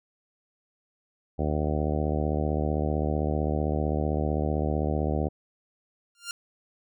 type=harmonic tone; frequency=75.6 Hz; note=D#2; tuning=49 cents flat; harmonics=1 / 2 / 3 / 4 / 5 / 6 / 7 / 8 / 9 / 10; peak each=-28 / -31 / -33 / -34 / -35 / -36 / -36 / -37 / -38 / -38 dBFS; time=1.38-5.29 s; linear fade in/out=20 ms
type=tone with exponential growth; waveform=10% pulse; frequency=1396.9 Hz; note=F6; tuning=in tune; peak=-20 dBFS; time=6.15-6.31 s; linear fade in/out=1 ms; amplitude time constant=33 ms
effects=none